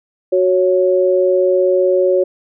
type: tone pair together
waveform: sine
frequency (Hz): 369.5 / 554.4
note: F#4 / C#5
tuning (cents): -2 / 0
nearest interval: perfect fifth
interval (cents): 702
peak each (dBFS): -13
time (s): 0.32-2.24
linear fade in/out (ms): 10
effects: none

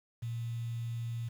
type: tone with quantisation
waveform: sine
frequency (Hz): 116.8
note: A#2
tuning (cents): +4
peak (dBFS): -34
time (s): 0.22-1.29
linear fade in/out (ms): 10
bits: 9
effects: none

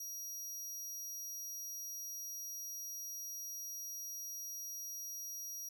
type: tone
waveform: sawtooth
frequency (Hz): 5740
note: F8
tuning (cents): +47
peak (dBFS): -40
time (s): 0-5.69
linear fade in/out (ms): 5
effects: none

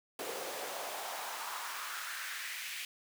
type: noise with high-pass filter sweep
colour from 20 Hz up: pink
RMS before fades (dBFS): -41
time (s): 0.19-2.85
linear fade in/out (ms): 2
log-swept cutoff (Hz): 420 to 2400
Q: 2.5
effects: none

